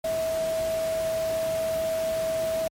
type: tone in noise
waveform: sine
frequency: 647 Hz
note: E5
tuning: 32 cents flat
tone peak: -24 dBFS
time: 0.04-2.68 s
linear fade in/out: 5 ms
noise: pink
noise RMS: -37 dBFS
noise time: 0.04-2.68 s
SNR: +10 dB
effects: high-pass 60 Hz 12 dB/octave + MP3 64 kbps